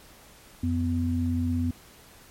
sine tone pair together, 88.78 / 249.6 Hz, F2 / B3, +29 / +19 cents, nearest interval octave + tritone, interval 1790 cents, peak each -26 dBFS, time 0.63-1.71 s, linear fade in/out 5 ms, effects pink hiss -52 dBFS RMS until 2.3 s + MP3 64 kbps

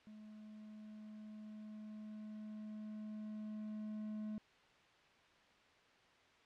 triangle tone with level ramp, 213.8 Hz, A3, 49 cents flat, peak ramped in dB -51 to -39 dBFS, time 0.07-4.38 s, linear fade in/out 0 ms, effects white hiss -67 dBFS RMS until 6.45 s + low-pass 3000 Hz 12 dB/octave

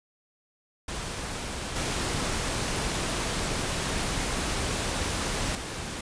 pink noise with level steps, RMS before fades -34 / -29 / -35 dBFS, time 0.88-6.01 s, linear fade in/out 5 ms, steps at 1.76 / 5.55 s, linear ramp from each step 2 ms, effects resampled to 22050 Hz

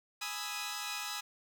10% pulse chord, E major seventh, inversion first, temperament equal, 830.6 / 987.8 / 1244.5 / 1318.5 Hz, G#5 / B5 / D#6 / E6, 0 / 0 / 0 / 0 cents, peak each -34 / -36 / -34 / -35 dBFS, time 0.21-1.21 s, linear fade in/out 10 ms, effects none

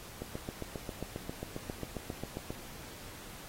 click train, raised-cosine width 2 ms, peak -24 dBFS, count 18, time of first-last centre 0.22-2.505 s, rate 7.44 Hz, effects pink hiss -49 dBFS RMS until 3.48 s + AAC 48 kbps

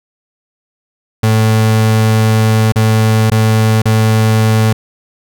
35% pulse tone with dropouts, 110 Hz, A2, in tune, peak -6 dBFS, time 1.23-4.73 s, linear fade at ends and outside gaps 5 ms, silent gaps 2.722-2.758 / 3.301-3.316 / 3.82-3.855 s, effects none

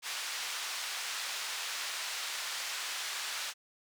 white band-pass noise, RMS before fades -38 dBFS, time 0.02-3.54 s, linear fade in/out 50 ms, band 980 to 5500 Hz, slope 12 dB/octave, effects none

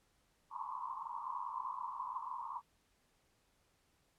white band-pass noise, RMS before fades -43 dBFS, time 0.5-2.62 s, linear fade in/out 50 ms, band 920 to 1100 Hz, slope 96 dB/octave, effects pink hiss -75 dBFS RMS until 4.18 s + low-pass 12000 Hz 12 dB/octave

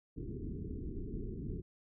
pink low-pass noise, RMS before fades -41 dBFS, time 0.16-1.62 s, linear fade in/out 20 ms, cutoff 430 Hz, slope 96 dB/octave, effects none

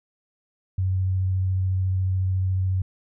sine tone with vibrato, 93.7 Hz, F#2, 22 cents sharp, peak -20 dBFS, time 0.78-2.82 s, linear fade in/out 5 ms, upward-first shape sine, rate 14 Hz, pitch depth 11 cents each way, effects none

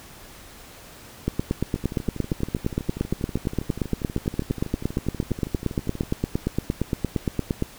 two click trains, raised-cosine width 3 ms, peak -19 / -9 dBFS, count 54 / 56, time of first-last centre 1.76-6.034 / 1.28-7.624 s, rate 12.4 / 8.67 Hz, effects pink hiss -45 dBFS RMS until 7.78 s

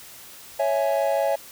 triangle chord, C# minor, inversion none, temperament equal with one note detuned, 554.4 / 659.3 / 835.4 Hz, C#5 / E5 / G#5, 0 / 0 / +10 cents, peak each -21 / -22 / -25 dBFS, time 0.59-1.36 s, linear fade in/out 10 ms, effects white hiss -44 dBFS RMS until 1.51 s

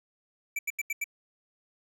square tone bursts, 2324 Hz, D7, 19 cents flat, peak -29 dBFS, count 5, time 0.56-1.042 s, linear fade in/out 5 ms, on 30 ms, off 83 ms, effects none

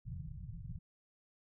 white low-pass noise, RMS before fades -45 dBFS, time 0.05-0.79 s, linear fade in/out 10 ms, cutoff 170 Hz, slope 96 dB/octave, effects none

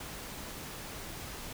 pink noise, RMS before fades -43 dBFS, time 0-1.53 s, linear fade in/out 5 ms, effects none

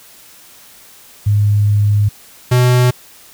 sine / square tone pair in turn, 103.4 / 124.53 Hz, G#2 / B2, -7 / +15 cents, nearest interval minor third, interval 322 cents, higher second, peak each -9 dBFS, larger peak neither, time 1.26-2.09 / 2.51-2.91 s, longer first, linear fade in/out 10 ms, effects white hiss -42 dBFS RMS until 3.33 s

